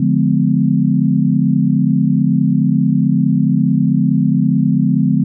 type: chord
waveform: sine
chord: D diminished seventh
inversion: none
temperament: just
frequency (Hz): 146.83 / 176.2 / 211.4 / 253.7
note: D3 / F3 / Ab3 / Cb4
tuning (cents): 0 / +16 / +31 / +47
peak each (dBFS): -16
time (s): 0-5.24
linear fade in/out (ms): 5
effects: none